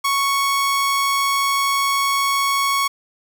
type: tone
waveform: sawtooth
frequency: 1108.7 Hz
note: C#6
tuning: in tune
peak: -13 dBFS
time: 0.04-2.88 s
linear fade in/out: 10 ms
effects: none